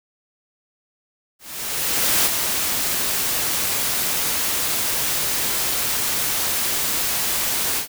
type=noise with ADSR envelope; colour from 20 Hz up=white; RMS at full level=-17 dBFS; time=1.39-7.88 s; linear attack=870 ms; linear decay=20 ms; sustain=-5 dB; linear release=100 ms; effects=none